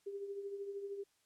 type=tone with tremolo; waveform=sine; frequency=399.3 Hz; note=G4; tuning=32 cents sharp; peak=-38 dBFS; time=0.06-1.04 s; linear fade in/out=10 ms; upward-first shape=triangle; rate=13 Hz; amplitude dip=60%; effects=white hiss -75 dBFS RMS until 1.25 s + low-pass 10000 Hz 12 dB/octave